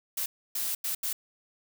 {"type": "noise bursts at uneven times", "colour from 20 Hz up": "blue", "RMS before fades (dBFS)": -31, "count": 4, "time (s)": [[0.17, 0.26], [0.55, 0.75], [0.84, 0.95], [1.03, 1.13]], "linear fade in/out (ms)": 5, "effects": []}